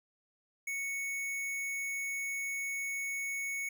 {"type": "tone", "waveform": "square", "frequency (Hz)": 2217, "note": "C#7", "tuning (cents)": 0, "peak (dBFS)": -35, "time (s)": [0.67, 3.69], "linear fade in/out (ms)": 5, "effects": []}